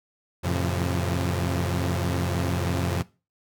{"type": "tone cluster", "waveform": "sawtooth", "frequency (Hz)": [89, 112.2, 135.1, 171.6], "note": ["F2", "A2", "C#3", "F3"], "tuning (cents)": [33, 34, -44, -30], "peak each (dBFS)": [-22, -29, -26, -28], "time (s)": [0.43, 3.03], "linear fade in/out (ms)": 20, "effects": ["noise-tail reverb RT60 0.3 s tail -20 dB re dry"]}